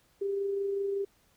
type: tone with amplitude modulation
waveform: sine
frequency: 396.9 Hz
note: G4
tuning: 22 cents sharp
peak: -27 dBFS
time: 0.21-1.05 s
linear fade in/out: 10 ms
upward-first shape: sine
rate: 25.3 Hz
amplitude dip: 30%
effects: pink hiss -67 dBFS RMS until 1.36 s